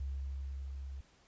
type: tone with level ramp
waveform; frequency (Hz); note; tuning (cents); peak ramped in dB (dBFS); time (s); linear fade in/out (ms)
sine; 68; C#2; -33; -35 to -41; 0-1.01; 5
effects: pink hiss -66 dBFS RMS until 1.27 s + resampled to 16000 Hz